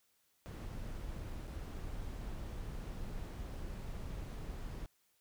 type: noise with dropouts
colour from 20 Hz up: brown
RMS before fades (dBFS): -43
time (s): 0.46-4.86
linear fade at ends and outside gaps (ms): 0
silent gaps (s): 1.473-1.478
effects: white hiss -75 dBFS RMS until 5.2 s